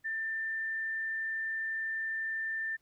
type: tone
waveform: sine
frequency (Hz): 1786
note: A6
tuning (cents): +25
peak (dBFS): -32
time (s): 0.04-2.77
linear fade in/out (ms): 20
effects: pink hiss -74 dBFS RMS until 2.81 s